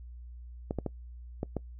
clicks, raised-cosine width 2 ms, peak -18 dBFS, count 5, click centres 0.709 / 0.787 / 0.863 / 1.431 / 1.567 s, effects noise-tail reverb RT60 0.1 s tail -23 dB re dry + added 60 Hz sine -43 dBFS peak until 1.79 s

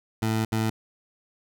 20% pulse tone bursts at uneven times, 110.7 Hz, A2, 11 cents sharp, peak -18 dBFS, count 2, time 0.22-0.45 / 0.52-0.7 s, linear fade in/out 5 ms, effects none

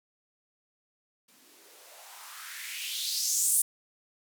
violet noise with band-pass filter sweep, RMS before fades -33 dBFS, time 1.28-3.62 s, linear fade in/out 5 ms, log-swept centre 200 to 10000 Hz, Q 3.3, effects none

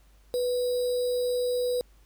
sine tone with sample-and-hold, 493.9 Hz, B4, in tune, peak -24 dBFS, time 0.34-1.81 s, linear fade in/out 0 ms, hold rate 4410 Hz, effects added 50 Hz sine -55 dBFS peak until 2.05 s + pink hiss -65 dBFS RMS until 2.05 s

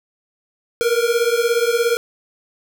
square beating tone pair, 462.1 / 479.1 Hz, A#4 / A#4, -15 / +47 cents, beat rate 17 Hz, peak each -19 dBFS, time 0.81-1.97 s, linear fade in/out 0 ms, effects none

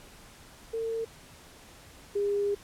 sine tone pair in turn, 452.8 / 405.7 Hz, A4 / G#4, +50 / -41 cents, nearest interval major second, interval 191 cents, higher first, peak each -29 / -25 dBFS, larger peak second, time 0.73-1.05 / 2.15-2.55 s, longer second, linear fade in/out 10 ms, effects pink hiss -52 dBFS RMS until 2.63 s + low-pass 12000 Hz 12 dB/octave

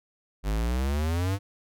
square exponential sweep, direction up, 49 to 101.6 Hz, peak -25 dBFS, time 0.43-1.39 s, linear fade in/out 50 ms, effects none

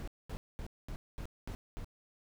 brown noise bursts, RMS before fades -41 dBFS, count 7, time 0-1.845 s, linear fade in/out 0 ms, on 75 ms, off 220 ms, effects none

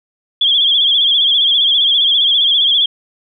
sine tone with vibrato, 3322 Hz, G#7, in tune, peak -9 dBFS, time 0.41-2.86 s, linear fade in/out 5 ms, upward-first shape sine, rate 15 Hz, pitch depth 76 cents each way, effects none

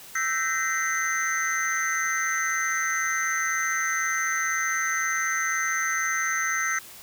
sine tone cluster, 1318 / 1553 / 1876 / 2038 / 6180 Hz, E6 / G6 / A#6 / C7 / G8, -1 / -17 / +11 / -46 / -26 cents, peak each -30 dBFS, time 0.15-6.79 s, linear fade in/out 5 ms, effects white hiss -45 dBFS RMS until 7.02 s

